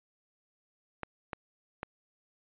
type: clicks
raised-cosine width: 0.5 ms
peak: -20 dBFS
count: 3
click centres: 1.033 / 1.332 / 1.831 s
effects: resampled to 8000 Hz